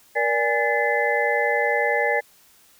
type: tone cluster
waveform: sine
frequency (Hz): 472.3 / 583 / 823 / 1741 / 2040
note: A#4 / D5 / G#5 / A6 / C7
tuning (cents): +23 / -13 / -16 / -19 / -44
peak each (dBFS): -25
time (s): 0.15-2.21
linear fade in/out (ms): 20
effects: white hiss -55 dBFS RMS until 2.79 s